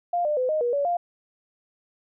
sine tone with pitch steps, 700 / 599 / 508 / 619 / 481.5 / 568 / 699 Hz, F5 / D5 / B4 / D#5 / B4 / C#5 / F5, +4 / +34 / +49 / -9 / -44 / +42 / +1 cents, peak -21 dBFS, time 0.13-0.97 s, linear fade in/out 5 ms, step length 120 ms, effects none

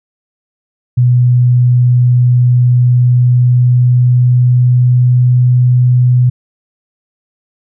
sine tone with pitch glide, 123.47 to 124.54 Hz, B2 to B2, 0 to +15 cents, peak -5 dBFS, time 0.97-6.3 s, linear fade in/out 10 ms, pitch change +15 cents, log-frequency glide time 2.81-5.5 s, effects none

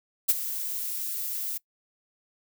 violet noise with ADSR envelope, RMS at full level -18 dBFS, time 0.28-1.58 s, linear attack 18 ms, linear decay 30 ms, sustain -14 dB, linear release 10 ms, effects noise-tail reverb RT60 0.1 s tail -22 dB re dry

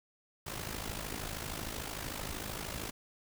pink noise with amplitude modulation, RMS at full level -37 dBFS, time 0.46-2.91 s, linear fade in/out 10 ms, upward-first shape sine, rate 53.1 Hz, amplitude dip 70%, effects none

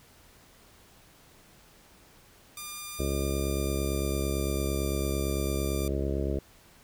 5% pulse tone with pitch glide, 1199 to 1186.6 Hz, D6 to D6, +36 to +18 cents, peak -26 dBFS, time 2.57-5.88 s, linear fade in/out 2 ms, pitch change -18 cents, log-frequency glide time 3.06-4.86 s
harmonic tone, 68.9 Hz, C#2, 10 cents flat, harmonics 1 / 2 / 3 / 4 / 5 / 6 / 7 / 8 / 9, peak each -30 / -36 / -38 / -38 / -35 / -36 / -42 / -41 / -40 dBFS, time 2.99-6.39 s, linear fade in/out 5 ms
effects pink hiss -57 dBFS RMS until 6.83 s

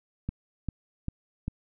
click train, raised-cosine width 5 ms, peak -18 dBFS, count 4, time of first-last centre 0.29-1.48 s, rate 2.52 Hz, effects none

